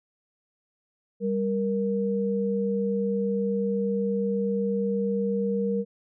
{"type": "tone pair together", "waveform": "sine", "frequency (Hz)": [197.4, 469.1], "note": ["G3", "A#4"], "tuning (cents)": [12, 11], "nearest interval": "octave + minor third", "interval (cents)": 1499, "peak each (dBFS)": -26, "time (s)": [1.2, 5.85], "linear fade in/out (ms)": 50, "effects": []}